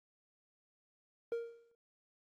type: tone with exponential decay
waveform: triangle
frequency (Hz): 466.2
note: A#4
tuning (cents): 0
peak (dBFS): -30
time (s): 1.32-1.75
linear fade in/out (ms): 1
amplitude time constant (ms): 93
effects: Opus 32 kbps